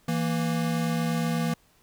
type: tone pair together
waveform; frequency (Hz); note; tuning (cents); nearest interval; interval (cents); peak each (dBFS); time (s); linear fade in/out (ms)
square; 164.81 / 233.1; E3 / A#3; 0 / 0; tritone; 600; -27 / -29; 0.08-1.54; 5
effects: pink hiss -62 dBFS RMS until 1.82 s